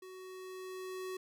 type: tone with level ramp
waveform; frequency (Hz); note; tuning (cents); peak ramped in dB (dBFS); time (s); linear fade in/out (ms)
square; 373; F#4; +14; -49 to -39; 0.02-1.17; 5
effects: none